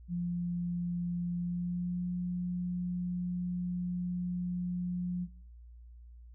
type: tone with pitch glide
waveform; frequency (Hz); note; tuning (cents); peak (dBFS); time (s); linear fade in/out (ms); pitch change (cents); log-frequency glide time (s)
sine; 174.61 to 178.28; F3 to F3; 0 to +36; -31; 0.08-5.28; 50; +36; 1.36-2.06
effects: noise-tail reverb RT60 0.7 s tail -22 dB re dry + added 59 Hz sine -49 dBFS peak until 6.34 s